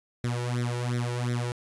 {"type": "tone with flanger", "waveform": "sawtooth", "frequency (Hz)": 121.6, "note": "B2", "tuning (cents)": -26, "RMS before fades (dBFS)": -29, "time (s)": [0.24, 1.52], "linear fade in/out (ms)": 0, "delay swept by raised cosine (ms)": [0.52, 2.22], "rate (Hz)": 2.8, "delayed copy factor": 0.9, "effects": ["resampled to 24000 Hz"]}